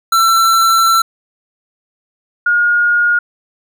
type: tone pair in turn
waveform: square / sine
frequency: 1344 / 1430.1 Hz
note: E6 / F6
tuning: +33 / +41 cents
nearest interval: minor second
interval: 108 cents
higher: second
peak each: -9 dBFS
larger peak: neither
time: 0.12-1.02 / 2.46-3.19 s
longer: first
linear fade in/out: 5 ms
effects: none